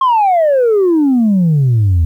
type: exponential sweep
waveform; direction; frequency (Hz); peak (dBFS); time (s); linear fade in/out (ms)
sine; down; 1087 to 78.8; -6; 0.01-2.05; 5
effects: tanh soft clip ceiling -6 dBFS + 8-bit